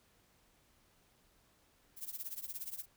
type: noise with tremolo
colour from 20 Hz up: violet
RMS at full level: -40 dBFS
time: 1.96-2.86 s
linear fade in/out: 50 ms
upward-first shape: triangle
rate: 17 Hz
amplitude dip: 95%
effects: pink hiss -70 dBFS RMS until 2.96 s